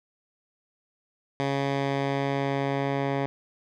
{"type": "tone with low-pass filter sweep", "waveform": "10% pulse", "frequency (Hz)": 138.59, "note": "C#3", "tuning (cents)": 0, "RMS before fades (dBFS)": -27, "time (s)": [1.4, 3.26], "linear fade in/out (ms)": 0, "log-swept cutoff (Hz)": [4000, 2200], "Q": 0.74, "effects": []}